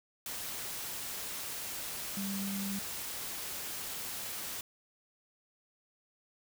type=tone in noise; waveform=sine; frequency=197.3 Hz; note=G3; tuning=11 cents sharp; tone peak=-35 dBFS; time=2.17-2.79 s; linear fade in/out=2 ms; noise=white; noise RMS=-40 dBFS; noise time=0.26-4.61 s; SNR=+2 dB; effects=none